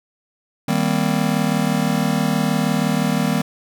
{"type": "chord", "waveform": "square", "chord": "C minor seventh", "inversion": "first", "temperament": "just", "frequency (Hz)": [156.98, 196.22, 235.5, 261.6], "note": ["Eb3", "G3", "Bb3", "C4"], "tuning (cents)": [16, 2, 18, 0], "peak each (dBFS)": [-23, -22, -23, -26], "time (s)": [0.68, 3.42], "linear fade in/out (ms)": 5, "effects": []}